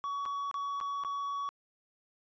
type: tone with dropouts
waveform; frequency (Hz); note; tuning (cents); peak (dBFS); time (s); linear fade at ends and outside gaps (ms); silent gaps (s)
triangle; 1127; C#6; +28; -31; 0.04-1.49; 0; 0.254-0.26 / 0.513-0.542 / 0.802-0.811 / 1.037-1.048
effects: resampled to 16000 Hz